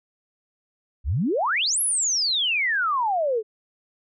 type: exponential two-way sweep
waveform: sine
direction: up then down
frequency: 55 to 11430 to 414.8 Hz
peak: -20 dBFS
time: 1.04-3.43 s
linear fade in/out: 50 ms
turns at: 1.81 s
effects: none